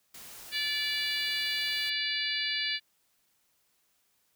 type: noise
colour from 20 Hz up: white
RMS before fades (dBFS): -47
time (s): 0.14-1.9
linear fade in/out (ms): 5
type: harmonic tone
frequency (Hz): 580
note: D5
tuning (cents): -22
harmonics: 3 / 4 / 5 / 6 / 7 / 8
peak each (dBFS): -36 / -36 / -36 / -36 / -36 / -36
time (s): 0.51-2.8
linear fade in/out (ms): 50
effects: white hiss -72 dBFS RMS until 4.35 s